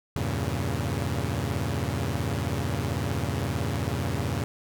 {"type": "chord", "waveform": "sawtooth", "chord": "E diminished seventh", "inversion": "none", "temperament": "equal", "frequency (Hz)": [82.41, 98, 116.54, 138.59], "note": ["E2", "G2", "Bb2", "Db3"], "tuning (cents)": [0, 0, 0, 0], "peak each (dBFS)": -28, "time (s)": [0.16, 4.44], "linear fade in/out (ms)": 0, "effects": []}